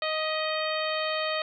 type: harmonic tone with a mistuned harmonic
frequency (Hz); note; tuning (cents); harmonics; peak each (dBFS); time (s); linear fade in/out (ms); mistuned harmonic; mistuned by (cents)
623; D#5; +2; 1 / 2 / 3 / 4 / 5 / 6 / 7; -30 / -33 / -35 / -36 / -37 / -38 / -38; 0.02-1.42; 2; 3; +29
effects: none